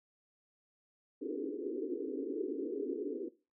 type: band-pass noise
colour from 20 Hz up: white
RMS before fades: -38 dBFS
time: 1.21-3.29 s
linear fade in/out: 10 ms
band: 260 to 460 Hz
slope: 96 dB/octave
effects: noise-tail reverb RT60 0.3 s tail -17 dB re dry